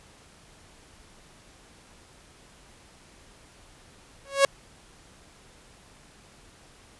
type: tone with exponential growth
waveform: sawtooth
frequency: 552 Hz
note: C#5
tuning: 7 cents flat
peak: -9 dBFS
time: 4.25-4.45 s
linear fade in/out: 2 ms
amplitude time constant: 42 ms
effects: pink hiss -54 dBFS RMS until 6.99 s + resampled to 24000 Hz

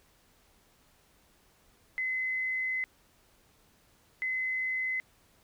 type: tone bursts at uneven times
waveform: sine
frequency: 2039 Hz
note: C7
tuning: 45 cents flat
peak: -29 dBFS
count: 2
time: 1.98-2.84 / 4.22-5 s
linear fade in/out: 0 ms
effects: pink hiss -65 dBFS RMS until 5.43 s

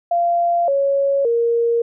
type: tone with pitch steps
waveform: sine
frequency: 690 / 555 / 467.3 Hz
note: F5 / C#5 / A#4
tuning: -21 / +2 / +4 cents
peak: -14 dBFS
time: 0.11-1.82 s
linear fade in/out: 5 ms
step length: 570 ms
effects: none

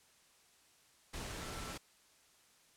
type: tone in noise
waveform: sine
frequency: 1338 Hz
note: E6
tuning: 25 cents sharp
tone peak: -52 dBFS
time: 1.41-1.74 s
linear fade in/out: 10 ms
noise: pink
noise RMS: -44 dBFS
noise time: 1.13-1.78 s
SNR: -11 dB
effects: white hiss -67 dBFS RMS until 2.76 s + low-pass 10000 Hz 12 dB/octave

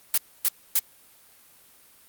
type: noise bursts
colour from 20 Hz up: blue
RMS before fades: -20 dBFS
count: 3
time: 0.14-0.791 s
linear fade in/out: 2 ms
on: 37 ms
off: 270 ms
effects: white hiss -55 dBFS RMS until 2.08 s + Opus 32 kbps

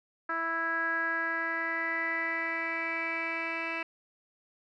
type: tone with low-pass filter sweep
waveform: 10% pulse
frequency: 329.6 Hz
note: E4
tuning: in tune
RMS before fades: -32 dBFS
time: 0.29-3.83 s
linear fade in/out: 5 ms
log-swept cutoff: 1500 to 2600 Hz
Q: 7.2
effects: none

